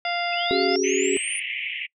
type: harmonic tone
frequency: 697 Hz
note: F5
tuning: 4 cents flat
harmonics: 1 / 2 / 3 / 4 / 5 / 7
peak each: -26 / -33 / -29 / -33 / -35 / -35 dBFS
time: 0.05-0.76 s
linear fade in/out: 2 ms
type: linear sweep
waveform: sine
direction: up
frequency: 2534 to 9600 Hz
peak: -28 dBFS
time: 0.32-1.4 s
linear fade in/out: 10 ms
type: chord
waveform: sine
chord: C# suspended fourth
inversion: none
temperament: equal with one note detuned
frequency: 277.2 / 376.7 / 415.3 Hz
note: C#4 / F#4 / G#4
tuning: 0 / +31 / 0 cents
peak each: -27 / -22 / -25 dBFS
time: 0.51-1.17 s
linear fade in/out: 0 ms
type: band-pass noise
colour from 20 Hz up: pink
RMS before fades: -30 dBFS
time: 0.83-1.87 s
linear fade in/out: 20 ms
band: 2000 to 3000 Hz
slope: 96 dB/octave
effects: noise-tail reverb RT60 0.1 s tail -25 dB re dry